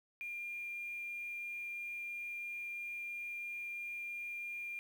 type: tone with quantisation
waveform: sine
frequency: 2401 Hz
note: D7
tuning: 38 cents sharp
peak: -40 dBFS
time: 0.21-4.79 s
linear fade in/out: 0 ms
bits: 10
effects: none